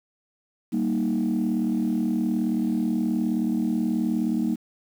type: chord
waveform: sine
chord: Eb major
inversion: first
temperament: just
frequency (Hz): 194.45 / 233.3 / 311.1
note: G3 / Bb3 / Eb4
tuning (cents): -14 / +2 / 0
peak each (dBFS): -26 / -23 / -26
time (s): 0.72-4.56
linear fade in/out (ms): 20
effects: tanh soft clip ceiling -16 dBFS + 8-bit